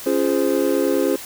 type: chord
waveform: triangle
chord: Db major seventh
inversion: none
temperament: just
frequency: 277.2 / 346.5 / 415.8 / 519.7 Hz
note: Db4 / F4 / Ab4 / C5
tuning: 0 / -14 / +2 / -12 cents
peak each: -20 dBFS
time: 0.06-1.16 s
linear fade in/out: 5 ms
effects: white hiss -35 dBFS RMS until 1.25 s